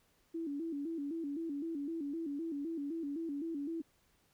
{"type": "tone with vibrato", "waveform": "sine", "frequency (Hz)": 306.4, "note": "D#4", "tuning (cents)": -27, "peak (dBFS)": -36, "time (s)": [0.34, 3.82], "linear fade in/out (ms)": 10, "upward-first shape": "square", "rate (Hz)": 3.9, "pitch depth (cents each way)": 130, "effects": ["pink hiss -72 dBFS RMS until 4.33 s"]}